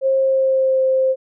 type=tone with pitch glide; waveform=sine; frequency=534 to 524.8 Hz; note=C5 to C5; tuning=+35 to +5 cents; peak=-13 dBFS; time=0.01-1.16 s; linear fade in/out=50 ms; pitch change=-30 cents; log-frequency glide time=0.19-0.83 s; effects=none